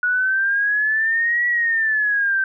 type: exponential two-way sweep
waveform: sine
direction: up then down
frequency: 1458 to 1940 to 1547 Hz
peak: -16 dBFS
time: 0.03-2.44 s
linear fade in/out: 2 ms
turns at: 1.47 s
effects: none